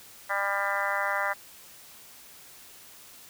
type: harmonic tone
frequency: 199.3 Hz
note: G3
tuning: 29 cents sharp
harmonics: 3 / 4 / 5 / 6 / 7 / 8 / 9 / 10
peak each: -34 / -34 / -34 / -34 / -34 / -34 / -34 / -34 dBFS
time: 0.29-1.34 s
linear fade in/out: 20 ms
effects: white hiss -50 dBFS RMS until 3.29 s